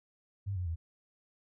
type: tone with pitch steps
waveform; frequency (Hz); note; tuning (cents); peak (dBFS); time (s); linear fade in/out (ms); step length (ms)
sine; 99.1 / 90.35 / 82.38; G2 / F#2 / E2; +19 / -41 / -1; -32; 0.46-0.76; 20; 100
effects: none